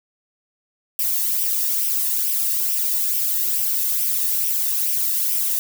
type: noise with flanger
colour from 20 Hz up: violet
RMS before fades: -21 dBFS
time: 0.99-5.59 s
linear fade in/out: 0 ms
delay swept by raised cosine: 0.35 to 1.12 ms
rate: 2.3 Hz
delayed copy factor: +0.5
effects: none